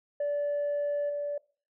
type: tone with level steps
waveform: sine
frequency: 580 Hz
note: D5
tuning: 22 cents flat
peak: -25 / -29 dBFS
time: 0.2-1.38 s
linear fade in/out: 5 ms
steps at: 1.09 s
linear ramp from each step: 10 ms
effects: noise-tail reverb RT60 0.4 s tail -22 dB re dry + tanh soft clip ceiling -25 dBFS